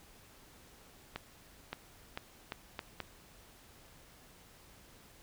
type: accelerating click train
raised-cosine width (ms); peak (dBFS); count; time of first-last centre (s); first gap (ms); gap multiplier
0.3; -22; 6; 1.16-3.003; 570; 0.78
effects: pink hiss -59 dBFS RMS until 5.22 s